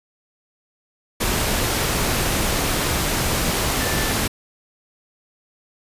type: tone in noise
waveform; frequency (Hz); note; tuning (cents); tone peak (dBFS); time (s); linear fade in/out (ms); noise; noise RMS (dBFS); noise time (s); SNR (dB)
sine; 1760; A6; 0; -30; 3.8-4.13; 10; pink; -21; 1.2-4.28; -12
effects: resampled to 32000 Hz